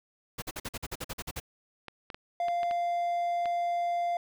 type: noise bursts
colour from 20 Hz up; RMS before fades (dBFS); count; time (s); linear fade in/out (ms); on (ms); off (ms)
pink; -36; 12; 0.38-1.401; 10; 42; 47
type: clicks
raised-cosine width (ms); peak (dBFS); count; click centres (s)
0.3; -24; 7; 1.883 / 2.102 / 2.145 / 2.484 / 2.632 / 2.711 / 3.457
type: tone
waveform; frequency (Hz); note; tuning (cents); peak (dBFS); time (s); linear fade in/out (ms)
triangle; 695; F5; -9; -25; 2.4-4.17; 2
effects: none